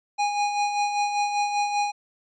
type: tone with tremolo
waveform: square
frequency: 822 Hz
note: G#5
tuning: 18 cents flat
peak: -21 dBFS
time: 0.18-1.92 s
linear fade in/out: 20 ms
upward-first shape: sine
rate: 5.1 Hz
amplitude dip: 50%
effects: resampled to 16000 Hz